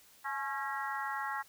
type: harmonic tone with a mistuned harmonic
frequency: 272.7 Hz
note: C#4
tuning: 28 cents flat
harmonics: 3 / 4 / 5 / 6 / 7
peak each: -39 / -40 / -41 / -42 / -42 dBFS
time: 0.24-1.43 s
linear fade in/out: 20 ms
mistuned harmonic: 3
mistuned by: +57 cents
effects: white hiss -61 dBFS RMS until 1.48 s